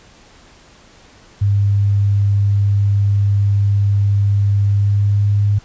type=tone with pitch glide; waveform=sine; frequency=100.8 to 102.27 Hz; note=G2 to G#2; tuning=+49 to -26 cents; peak=-11 dBFS; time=1.41-5.59 s; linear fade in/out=10 ms; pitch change=+25 cents; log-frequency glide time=4.62-5.42 s; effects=pink hiss -46 dBFS RMS until 5.64 s + resampled to 16000 Hz